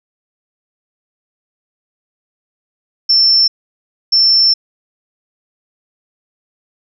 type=tone bursts at uneven times; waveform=sine; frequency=5370 Hz; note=E8; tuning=31 cents sharp; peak=-7 dBFS; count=2; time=3.09-3.48 / 4.12-4.54 s; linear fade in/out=10 ms; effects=none